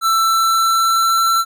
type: tone with pitch glide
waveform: square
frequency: 1333 to 1344.6 Hz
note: E6 to E6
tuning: +19 to +34 cents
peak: -13 dBFS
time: 0.01-1.45 s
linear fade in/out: 50 ms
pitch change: +15 cents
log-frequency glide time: 0.23-1.2 s
effects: none